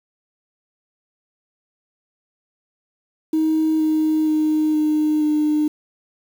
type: tone with pitch steps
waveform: sine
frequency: 315.3 / 312 / 308.8 / 305.6 / 302.5 Hz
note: D#4 / D#4 / D#4 / D#4 / D#4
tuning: +23 / +5 / -13 / -31 / -49 cents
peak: -14 dBFS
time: 3.33-5.68 s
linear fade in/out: 5 ms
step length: 470 ms
effects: tanh soft clip ceiling -12 dBFS + 7-bit